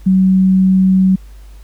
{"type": "tone", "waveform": "sine", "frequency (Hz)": 188.5, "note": "F#3", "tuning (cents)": 32, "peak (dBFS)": -7, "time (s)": [0.06, 1.16], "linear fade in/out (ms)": 10, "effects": ["added 50 Hz sine -33 dBFS peak until 1.63 s", "pink hiss -50 dBFS RMS until 1.63 s"]}